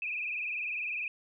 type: tone with vibrato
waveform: sine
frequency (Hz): 2506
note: D#7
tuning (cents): +12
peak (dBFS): -32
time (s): 0.02-1.08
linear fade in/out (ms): 2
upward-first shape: triangle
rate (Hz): 20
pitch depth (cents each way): 110
effects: none